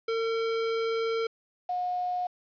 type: tone pair in turn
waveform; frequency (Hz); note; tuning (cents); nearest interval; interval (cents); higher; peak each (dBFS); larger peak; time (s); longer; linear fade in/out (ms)
square / sine; 453.5 / 721.4; A#4 / F#5; -48 / -44; minor sixth; 804; second; -27; neither; 0.08-1.27 / 1.69-2.27; first; 5
effects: resampled to 11025 Hz + 9-bit